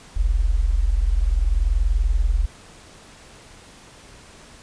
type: tone pair together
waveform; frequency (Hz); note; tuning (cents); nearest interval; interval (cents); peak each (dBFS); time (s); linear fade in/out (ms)
sine; 41.21 / 61.74; E1 / B1; 0 / 0; perfect fifth; 700; -17 / -22; 0.16-2.46; 10
effects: pink hiss -46 dBFS RMS until 4.62 s + resampled to 22050 Hz